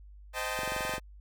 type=chord; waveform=15% pulse; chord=A half-diminished seventh; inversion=first; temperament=equal with one note detuned; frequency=516 / 622.3 / 784 / 880 Hz; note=C5 / Eb5 / G5 / A5; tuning=-24 / 0 / 0 / 0 cents; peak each=-31 / -30 / -33 / -32 dBFS; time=0.33-1 s; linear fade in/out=50 ms
type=click train; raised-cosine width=2 ms; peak=-27 dBFS; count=10; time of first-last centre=0.59-0.981 s; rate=23 Hz
effects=added 50 Hz sine -48 dBFS peak until 1.2 s